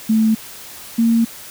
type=tone pair in turn; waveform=sine; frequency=220 / 229.6 Hz; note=A3 / A#3; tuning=0 / -26 cents; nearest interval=minor second; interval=74 cents; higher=second; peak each=-11 dBFS; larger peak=neither; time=0.09-0.35 / 0.98-1.25 s; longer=second; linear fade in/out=10 ms; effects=white hiss -36 dBFS RMS until 1.5 s